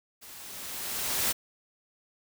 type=noise with level ramp; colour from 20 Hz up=white; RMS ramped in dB=-48 to -26 dBFS; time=0.21-1.33 s; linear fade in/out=20 ms; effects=none